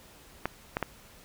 clicks, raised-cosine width 0.5 ms, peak -13 dBFS, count 3, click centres 0.456 / 0.769 / 0.827 s, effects pink hiss -54 dBFS RMS until 1.24 s

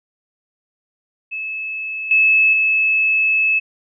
sine tone with level steps, 2600 Hz, E7, 24 cents flat, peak -23 / -10 / -13 dBFS, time 1.31-3.6 s, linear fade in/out 20 ms, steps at 2.11 / 2.53 s, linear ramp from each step 2 ms, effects none

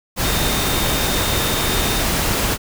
sine tone in noise, 3663 Hz, A#7, 31 cents flat, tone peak -27 dBFS, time 0.21-2.05 s, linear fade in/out 50 ms, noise pink, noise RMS -19 dBFS, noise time 0.16-2.58 s, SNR -11 dB, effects none

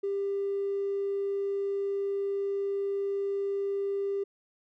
triangle tone with tanh clipping, 397.3 Hz, G4, 23 cents sharp, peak -27 dBFS, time 0.03-4.24 s, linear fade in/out 10 ms, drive 1 dB, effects none

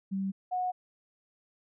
sine tone pair in turn, 193.6 / 730.9 Hz, G3 / F#5, -21 / -21 cents, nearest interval octave + major seventh, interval 2300 cents, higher second, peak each -29 / -28 dBFS, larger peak second, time 0.11-0.32 / 0.51-0.72 s, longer neither, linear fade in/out 20 ms, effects none

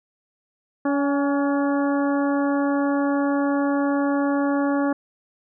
harmonic tone with a mistuned harmonic, 282.9 Hz, C#4, 35 cents sharp, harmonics 1 / 2 / 3 / 4 / 5 / 6, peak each -20 / -26 / -30 / -32 / -34 / -36 dBFS, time 0.85-4.93 s, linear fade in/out 5 ms, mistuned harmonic 3, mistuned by -27 cents, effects none

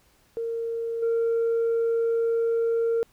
sine tone with level steps, 460.3 Hz, A#4, 22 cents flat, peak -26 / -19 dBFS, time 0.37-3.03 s, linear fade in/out 0 ms, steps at 1.02 s, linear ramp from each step 10 ms, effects tanh soft clip ceiling -19 dBFS + pink hiss -62 dBFS RMS until 3.12 s

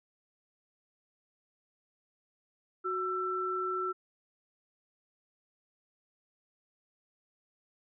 sine tone pair together, 370 / 1336.2 Hz, F#4 / E6, 0 / +23 cents, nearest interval octave + minor seventh, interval 2223 cents, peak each -35 / -32 dBFS, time 2.84-3.93 s, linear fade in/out 20 ms, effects none

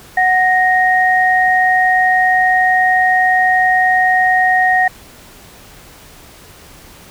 sine tone pair together, 740 / 1864.7 Hz, F#5 / A#6, 0 / 0 cents, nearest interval octave + major third, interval 1600 cents, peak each -12 dBFS, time 0.17-4.88 s, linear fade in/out 5 ms, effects pink hiss -40 dBFS RMS until 7.1 s

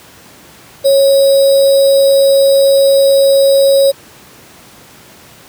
sine tone with sample-and-hold, 549 Hz, C#5, 17 cents flat, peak -5 dBFS, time 0.84-3.92 s, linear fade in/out 20 ms, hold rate 4410 Hz, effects pink hiss -39 dBFS RMS until 5.48 s + high-pass 100 Hz 12 dB/octave

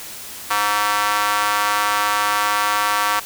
square tone with high-pass filter, 103.83 Hz, G#2, in tune, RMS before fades -19 dBFS, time 0.5-3.2 s, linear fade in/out 10 ms, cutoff 1100 Hz, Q 2.5, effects white hiss -34 dBFS RMS until 3.25 s

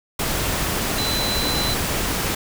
sine tone in noise, 4020 Hz, B7, 30 cents sharp, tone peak -24 dBFS, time 0.98-1.74 s, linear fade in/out 5 ms, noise pink, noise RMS -23 dBFS, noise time 0.19-2.35 s, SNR -4 dB, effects none

